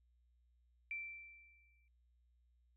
sine tone with exponential decay, 2342 Hz, D7, 5 cents flat, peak -39 dBFS, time 0.91-1.88 s, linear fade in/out 1 ms, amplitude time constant 210 ms, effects added 60 Hz sine -70 dBFS peak until 2.76 s

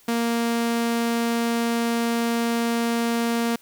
sawtooth tone, 233.1 Hz, A#3, in tune, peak -17 dBFS, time 0.08-3.56 s, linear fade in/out 5 ms, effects white hiss -55 dBFS RMS until 3.61 s

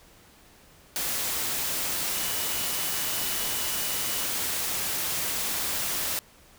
sine tone in noise, 2943 Hz, F#7, 10 cents flat, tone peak -40 dBFS, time 2.14-4.25 s, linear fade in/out 0 ms, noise white, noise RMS -29 dBFS, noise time 0.96-6.19 s, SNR -14 dB, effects pink hiss -55 dBFS RMS until 6.58 s

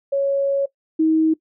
sine tone pair in turn, 554.4 / 317.7 Hz, C#5 / D#4, 0 / +36 cents, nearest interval minor seventh, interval 964 cents, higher first, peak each -16 / -13 dBFS, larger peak second, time 0.12-0.66 / 0.99-1.34 s, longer first, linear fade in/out 10 ms, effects noise-tail reverb RT60 0.1 s tail -19 dB re dry

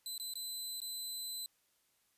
20% pulse tone with dropouts, 4030 Hz, B7, 34 cents sharp, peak -34 dBFS, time 0.06-1.46 s, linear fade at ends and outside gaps 1 ms, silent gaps 0.179-0.198 / 0.337-0.355 / 0.803-0.817 s, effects white hiss -75 dBFS RMS until 2.17 s + resampled to 32000 Hz

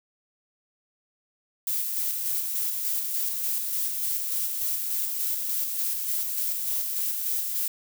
violet noise with tremolo, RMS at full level -27 dBFS, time 1.67-7.68 s, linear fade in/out 2 ms, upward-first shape square, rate 3.4 Hz, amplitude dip 30%, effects none

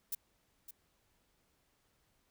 violet noise with echo, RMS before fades -37 dBFS, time 0.12-0.15 s, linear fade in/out 5 ms, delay 560 ms, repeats 1, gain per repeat -12 dB, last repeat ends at 0.71 s, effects pink hiss -75 dBFS RMS until 2.3 s

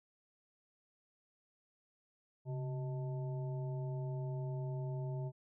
harmonic tone with a mistuned harmonic, 126.4 Hz, B2, 41 cents sharp, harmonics 1 / 3 / 5 / 7, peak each -37 / -48 / -50 / -55 dBFS, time 2.45-5.32 s, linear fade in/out 50 ms, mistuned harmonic 1, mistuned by +120 cents, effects none

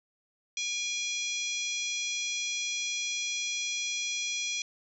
harmonic tone with a mistuned harmonic, 832 Hz, G#5, 3 cents sharp, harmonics 3 / 4 / 5 / 6 / 7 / 8 / 9, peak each -35 / -36 / -41 / -45 / -35 / -45 / -48 dBFS, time 0.57-4.62 s, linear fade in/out 2 ms, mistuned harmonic 3, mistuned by -62 cents, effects none

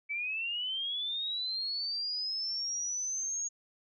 sine linear sweep, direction up, 2278 to 6645 Hz, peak -32 dBFS, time 0.09-3.49 s, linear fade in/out 20 ms, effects none

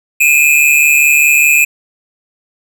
square tone pair together, 2437 / 2582 Hz, D#7 / E7, -37 / -37 cents, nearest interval minor second, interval 100 cents, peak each -10 dBFS, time 0.2-1.65 s, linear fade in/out 10 ms, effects none

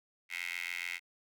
15% pulse tone with high-pass filter, 87.1 Hz, F2, 4 cents flat, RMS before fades -39 dBFS, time 0.29-1 s, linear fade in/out 50 ms, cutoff 2200 Hz, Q 8, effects none

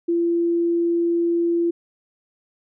sine tone, 340.5 Hz, F4, 44 cents flat, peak -17 dBFS, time 0.08-1.71 s, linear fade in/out 10 ms, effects none

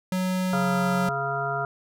square tone with pitch glide, 185 to 183.4 Hz, F#3 to F#3, 0 to -15 cents, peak -24 dBFS, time 0.12-1.09 s, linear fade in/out 2 ms, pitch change -15 cents, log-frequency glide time 0.51-0.68 s
harmonic tone, 138.59 Hz, C#3, in tune, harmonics 1 / 3 / 5 / 7 / 9 / 10, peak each -33 / -34 / -29 / -35 / -34 / -30 dBFS, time 0.53-1.65 s, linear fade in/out 2 ms
effects none

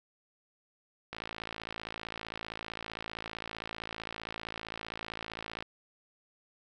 click train, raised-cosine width 0.3 ms, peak -22 dBFS, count 250, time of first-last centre 1.13-5.625 s, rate 55.4 Hz, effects none

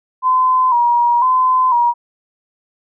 sine tone with vibrato, 987.8 Hz, B5, in tune, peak -10 dBFS, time 0.22-1.94 s, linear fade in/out 50 ms, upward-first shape square, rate 1 Hz, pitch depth 61 cents each way, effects none

